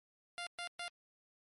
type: tone bursts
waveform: 10% pulse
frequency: 698.5 Hz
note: F5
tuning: in tune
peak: -32 dBFS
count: 3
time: 0.38-0.881 s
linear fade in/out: 0 ms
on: 87 ms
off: 120 ms
effects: MP3 48 kbps